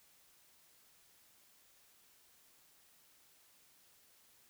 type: silence
effects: white hiss -67 dBFS RMS until 4.49 s